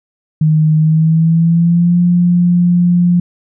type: tone with pitch glide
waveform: sine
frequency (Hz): 155.56 to 175.62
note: D#3 to F3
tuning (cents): 0 to +10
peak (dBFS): -7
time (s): 0.41-3.2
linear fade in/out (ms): 5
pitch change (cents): +210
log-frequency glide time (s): 0.77-2
effects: none